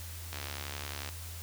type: click train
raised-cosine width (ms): 0.2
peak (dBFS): -21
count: 55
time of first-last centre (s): 0.33-1.089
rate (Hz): 71.1
effects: added 84 Hz sine -42 dBFS peak until 1.42 s + white hiss -47 dBFS RMS until 1.42 s